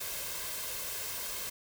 white noise with comb filter, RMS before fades -38 dBFS, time 0-1.5 s, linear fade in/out 10 ms, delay 1.9 ms, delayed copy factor +0.55, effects none

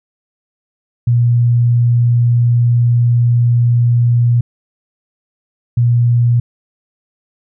sine tone bursts at uneven times, 119.7 Hz, A#2, 46 cents sharp, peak -8 dBFS, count 2, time 1.07-4.41 / 5.77-6.4 s, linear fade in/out 5 ms, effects none

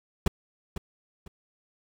brown noise with echo, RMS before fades -21 dBFS, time 0.26-0.28 s, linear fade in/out 5 ms, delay 500 ms, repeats 2, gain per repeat -11 dB, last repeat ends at 1.28 s, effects none

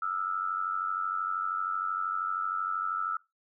sine tone with amplitude modulation, 1318.5 Hz, E6, in tune, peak -25 dBFS, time 0.02-3.17 s, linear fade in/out 5 ms, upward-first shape sine, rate 92.9 Hz, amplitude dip 80%, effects noise-tail reverb RT60 0.2 s tail -20 dB re dry

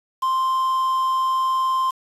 triangle tone with quantisation, 1046.5 Hz, C6, in tune, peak -16 dBFS, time 0.22-1.91 s, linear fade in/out 10 ms, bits 6, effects resampled to 32000 Hz

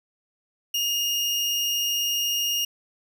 30% pulse tone, 2842 Hz, F7, 30 cents sharp, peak -20 dBFS, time 0.74-2.65 s, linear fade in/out 5 ms, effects none

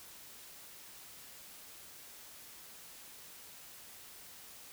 silence, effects white hiss -53 dBFS RMS until 4.72 s

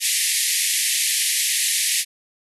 white band-pass noise, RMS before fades -21 dBFS, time 0-2.05 s, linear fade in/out 50 ms, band 1800 to 12000 Hz, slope 96 dB/octave, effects none

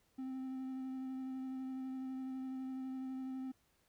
triangle tone with vibrato, 261.6 Hz, C4, in tune, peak -38 dBFS, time 0.18-3.52 s, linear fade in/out 10 ms, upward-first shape sine, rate 12 Hz, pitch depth 13 cents each way, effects pink hiss -75 dBFS RMS until 3.88 s

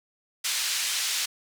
pink band-pass noise, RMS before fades -28 dBFS, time 0.44-1.26 s, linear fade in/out 10 ms, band 2800 to 9100 Hz, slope 12 dB/octave, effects none

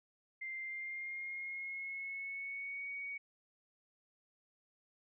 sine tone with pitch glide, 2093 to 2243 Hz, C7 to C#7, 0 to +20 cents, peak -40 dBFS, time 0.41-3.18 s, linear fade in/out 10 ms, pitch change +120 cents, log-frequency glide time 0.64-2.88 s, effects none

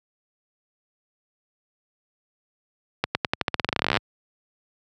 accelerating click train, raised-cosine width 0.3 ms, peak -4 dBFS, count 24, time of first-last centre 3.04-3.971 s, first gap 110 ms, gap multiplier 0.89, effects high-pass 80 Hz 12 dB/octave

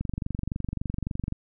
click train, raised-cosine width 5 ms, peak -17 dBFS, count 32, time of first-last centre 0.01-1.324 s, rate 23.6 Hz, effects none

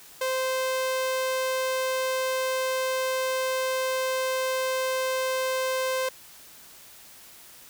sawtooth tone, 520 Hz, C5, 11 cents flat, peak -21 dBFS, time 0.21-6.09 s, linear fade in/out 5 ms, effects white hiss -49 dBFS RMS until 7.69 s

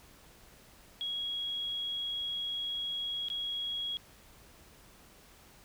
sine tone with dropouts, 3313 Hz, G#7, 5 cents flat, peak -33 dBFS, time 1.01-3.97 s, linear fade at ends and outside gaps 0 ms, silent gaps 3.285-3.301 s, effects added 50 Hz sine -67 dBFS peak until 5.64 s + pink hiss -58 dBFS RMS until 5.64 s

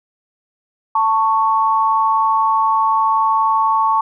sine tone pair together, 888 / 1108.7 Hz, A5 / C#6, +16 / 0 cents, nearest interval major third, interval 384 cents, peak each -15 dBFS, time 0.95-4.01 s, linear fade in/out 5 ms, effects none

